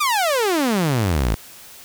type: exponential sweep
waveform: sawtooth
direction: down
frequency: 1244.5 to 49 Hz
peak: -13 dBFS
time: 0-1.35 s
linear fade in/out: 10 ms
effects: white hiss -42 dBFS RMS until 1.84 s